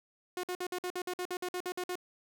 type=tone bursts; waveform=sawtooth; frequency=361.1 Hz; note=F#4; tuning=42 cents flat; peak=-30 dBFS; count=14; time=0.37-1.955 s; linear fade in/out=2 ms; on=64 ms; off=53 ms; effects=none